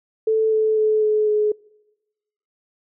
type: tone with pitch steps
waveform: sine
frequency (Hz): 440 / 435.7 / 431.4 / 427.2 / 423.1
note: A4 / A4 / A4 / G#4 / G#4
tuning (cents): 0 / -17 / -34 / +49 / +32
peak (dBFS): -15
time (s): 0.27-1.52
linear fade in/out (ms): 5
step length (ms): 250
effects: noise-tail reverb RT60 1.0 s tail -25 dB re dry